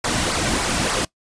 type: noise with flanger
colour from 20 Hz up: pink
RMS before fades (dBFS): -21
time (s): 0.04-1.05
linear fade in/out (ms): 5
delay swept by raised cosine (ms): 0.29 to 2.39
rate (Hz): 3.4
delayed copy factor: -0.55
effects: noise-tail reverb RT60 0.1 s tail -21 dB re dry + resampled to 22050 Hz